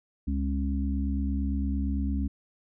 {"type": "harmonic tone", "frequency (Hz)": 68.8, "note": "C#2", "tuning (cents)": -12, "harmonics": [1, 3, 4], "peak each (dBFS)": [-27, -32, -33], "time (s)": [0.27, 2.28], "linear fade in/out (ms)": 10, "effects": []}